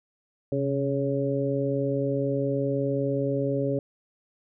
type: harmonic tone with a mistuned harmonic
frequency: 139.2 Hz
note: C#3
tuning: 8 cents sharp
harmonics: 1 / 2 / 3 / 4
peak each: -29 / -29 / -29 / -29 dBFS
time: 0.52-3.79 s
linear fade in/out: 2 ms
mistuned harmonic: 1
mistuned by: -61 cents
effects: none